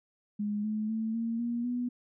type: tone with pitch steps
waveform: sine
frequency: 207.7 / 214.7 / 221.8 / 229.3 / 236.9 / 244.9 Hz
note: G#3 / A3 / A3 / A#3 / A#3 / B3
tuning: 0 / -42 / +14 / -28 / +28 / -14 cents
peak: -29 dBFS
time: 0.39-1.89 s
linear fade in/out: 10 ms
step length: 250 ms
effects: none